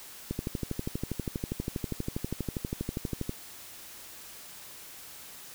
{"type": "click train", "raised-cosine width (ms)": 3, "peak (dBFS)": -18, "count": 38, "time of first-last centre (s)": [0.31, 3.294], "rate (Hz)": 12.4, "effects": ["white hiss -47 dBFS RMS until 5.54 s"]}